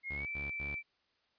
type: tone with pitch glide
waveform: sine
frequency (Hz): 2149 to 2330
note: C7 to D7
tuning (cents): +46 to -14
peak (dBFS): -37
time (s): 0.03-0.83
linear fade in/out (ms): 50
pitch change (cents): +140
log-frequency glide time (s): 0.15-0.28
type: tone bursts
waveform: sawtooth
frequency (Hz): 71.3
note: C#2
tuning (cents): +49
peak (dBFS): -39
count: 3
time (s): 0.1-0.754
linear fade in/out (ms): 10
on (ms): 160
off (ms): 87
effects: white hiss -75 dBFS RMS until 1.38 s + resampled to 11025 Hz